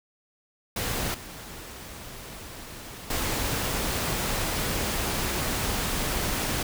pink noise with level steps, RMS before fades -29 / -41 / -28 dBFS, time 0.76-6.63 s, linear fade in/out 5 ms, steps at 1.14 / 3.1 s, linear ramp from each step 5 ms, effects none

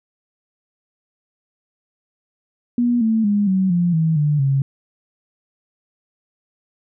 sine tone with pitch steps, 241 / 222.3 / 205 / 189.08 / 174.4 / 160.85 / 148.35 / 136.83 Hz, B3 / A3 / G#3 / F#3 / F3 / E3 / D3 / C#3, -42 / +18 / -22 / +38 / -2 / -42 / +18 / -22 cents, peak -14 dBFS, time 2.78-4.62 s, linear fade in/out 2 ms, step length 230 ms, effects none

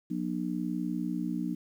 harmonic tone, 60.2 Hz, B1, 44 cents flat, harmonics 3 / 4 / 5, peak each -34 / -34 / -34 dBFS, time 0.1-1.55 s, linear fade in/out 10 ms, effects 10-bit

